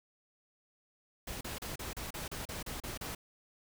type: noise bursts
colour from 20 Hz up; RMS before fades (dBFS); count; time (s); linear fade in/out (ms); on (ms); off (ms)
pink; -41; 11; 1.27-3.15; 5; 140; 34
effects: none